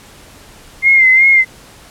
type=tone with vibrato; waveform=sine; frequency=2101 Hz; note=C7; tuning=7 cents sharp; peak=-5 dBFS; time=0.82-1.45 s; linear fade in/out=50 ms; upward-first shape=sine; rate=2.7 Hz; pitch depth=51 cents each way; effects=pink hiss -40 dBFS RMS until 1.9 s + low-pass 12000 Hz 12 dB/octave